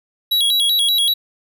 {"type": "tone with vibrato", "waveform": "square", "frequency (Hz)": 3598, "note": "A7", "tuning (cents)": 38, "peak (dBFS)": -14, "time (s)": [0.31, 1.14], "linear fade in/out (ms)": 10, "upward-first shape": "square", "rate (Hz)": 5.2, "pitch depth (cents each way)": 140, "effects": []}